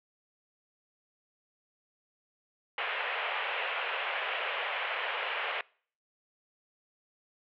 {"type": "band-pass noise", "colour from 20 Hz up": "white", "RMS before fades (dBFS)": -34, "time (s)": [2.78, 5.61], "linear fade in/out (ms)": 2, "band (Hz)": [460, 3000], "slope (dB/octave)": 48, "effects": ["noise-tail reverb RT60 0.5 s tail -25 dB re dry"]}